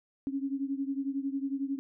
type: beating tone pair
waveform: sine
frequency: 271.3 / 282.3 Hz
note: C#4 / C#4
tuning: -37 / +32 cents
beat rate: 11 Hz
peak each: -32 / -35 dBFS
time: 0.27-1.79 s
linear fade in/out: 0 ms
effects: none